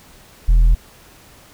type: tone with tanh clipping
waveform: triangle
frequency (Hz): 41.2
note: E1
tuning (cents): 0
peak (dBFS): -9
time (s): 0.48-0.75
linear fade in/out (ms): 10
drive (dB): 8
effects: pink hiss -46 dBFS RMS until 1.53 s